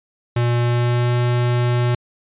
square tone with pitch glide, 120 to 121.6 Hz, B2 to B2, -49 to -26 cents, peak -16 dBFS, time 0.36-1.95 s, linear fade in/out 5 ms, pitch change +23 cents, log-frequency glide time 0.59-1.14 s, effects resampled to 8000 Hz

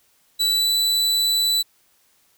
40% pulse tone with pitch glide, 3951 to 3974 Hz, B7 to B7, 0 to +10 cents, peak -16 dBFS, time 0.39-1.63 s, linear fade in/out 20 ms, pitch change +10 cents, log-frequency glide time 0.49-0.7 s, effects white hiss -61 dBFS RMS until 2.37 s

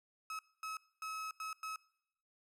35% pulse tone bursts at uneven times, 1286 Hz, E6, 43 cents flat, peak -39 dBFS, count 5, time 0.3-0.39 / 0.63-0.77 / 1.02-1.31 / 1.4-1.53 / 1.63-1.76 s, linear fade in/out 2 ms, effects noise-tail reverb RT60 0.8 s tail -22 dB re dry + low-pass 12000 Hz 12 dB/octave

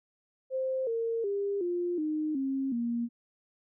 sine tone with pitch steps, 523.3 / 458.2 / 401.2 / 351.3 / 307.6 / 269.3 / 235.8 Hz, C5 / A#4 / G4 / F4 / D#4 / C#4 / A#3, 0 / -30 / +40 / +10 / -20 / -50 / +20 cents, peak -28 dBFS, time 0.5-3.09 s, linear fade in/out 50 ms, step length 370 ms, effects none

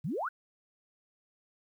sine exponential sweep, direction up, 125.9 to 1610 Hz, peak -31 dBFS, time 0.04-0.29 s, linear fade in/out 10 ms, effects 11-bit

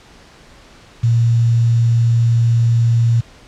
sine tone with quantisation, 116.54 Hz, A#2, in tune, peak -10 dBFS, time 1.03-3.21 s, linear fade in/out 10 ms, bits 6, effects pink hiss -44 dBFS RMS until 3.47 s + low-pass 6000 Hz 12 dB/octave

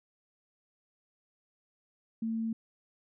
sine tone, 225.2 Hz, A3, 40 cents sharp, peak -30 dBFS, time 2.22-2.53 s, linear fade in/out 5 ms, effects none

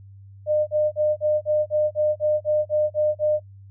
sine tone bursts, 606 Hz, D#5, 46 cents flat, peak -17 dBFS, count 12, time 0.46-3.398 s, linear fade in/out 50 ms, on 210 ms, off 38 ms, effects noise-tail reverb RT60 0.1 s tail -18 dB re dry + added 98 Hz sine -42 dBFS peak until 3.7 s

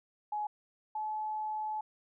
sine tone pair in turn, 841 / 859.2 Hz, G#5 / A5, +22 / -41 cents, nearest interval unison, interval 37 cents, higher second, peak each -32 / -33 dBFS, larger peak first, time 0.32-0.47 / 0.95-1.81 s, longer second, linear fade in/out 5 ms, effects none

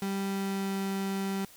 35% pulse tone with pitch glide, 196 to 194.76 Hz, G3 to G3, 0 to -11 cents, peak -28 dBFS, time 0.02-1.45 s, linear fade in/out 2 ms, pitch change -11 cents, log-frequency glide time 0.25-0.81 s, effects white hiss -54 dBFS RMS until 1.56 s

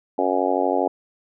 harmonic tone, 92.5 Hz, F#2, in tune, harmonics 3 / 4 / 5 / 6 / 7 / 8 / 9, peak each -26 / -26 / -26 / -26 / -26 / -26 / -26 dBFS, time 0.18-0.88 s, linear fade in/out 5 ms, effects none

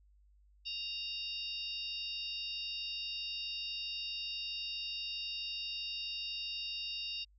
harmonic tone with a mistuned harmonic, 932.3 Hz, A#5, in tune, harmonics 3 / 4 / 5 / 6, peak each -41 / -43 / -45 / -47 dBFS, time 0.65-7.25 s, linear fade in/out 20 ms, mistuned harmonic 6, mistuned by -83 cents, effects added 50 Hz sine -62 dBFS peak until 7.38 s

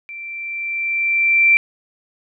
sine tone with level ramp, 2349 Hz, D7, in tune, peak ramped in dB -30 to -8 dBFS, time 0.09-1.57 s, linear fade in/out 0 ms, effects none

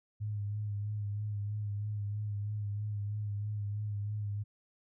sine tone with vibrato, 103.83 Hz, G#2, in tune, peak -33 dBFS, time 0.2-4.44 s, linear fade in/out 20 ms, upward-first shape sine, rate 3.1 Hz, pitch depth 35 cents each way, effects none

